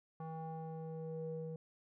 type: tone with low-pass filter sweep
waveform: square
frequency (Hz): 160.6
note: E3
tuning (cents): -45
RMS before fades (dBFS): -44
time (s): 0.2-1.56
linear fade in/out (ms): 2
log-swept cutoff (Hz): 950 to 410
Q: 4.4
effects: none